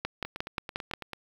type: two click trains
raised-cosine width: 0.3 ms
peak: -21 / -14 dBFS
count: 9 / 6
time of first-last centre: 0.25-1.133 / 0.05-0.937 s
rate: 9.06 / 5.64 Hz
effects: 7-bit